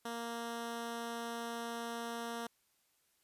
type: tone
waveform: 10% pulse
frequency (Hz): 233.1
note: A#3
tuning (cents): 0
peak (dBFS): -31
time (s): 0.05-2.47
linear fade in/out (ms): 5
effects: white hiss -75 dBFS RMS until 3.23 s + resampled to 32000 Hz